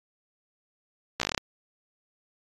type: slowing click train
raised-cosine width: 0.2 ms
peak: -9 dBFS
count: 9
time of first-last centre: 1.2-1.378 s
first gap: 15 ms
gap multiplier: 1.11
effects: AAC 32 kbps